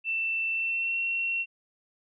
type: tone with pitch glide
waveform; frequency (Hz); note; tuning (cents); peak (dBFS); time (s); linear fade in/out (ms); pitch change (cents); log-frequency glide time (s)
sine; 2673 to 2724; E7 to F7; +23 to -44; -26; 0.04-1.46; 50; +33; 0.52-0.98
effects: none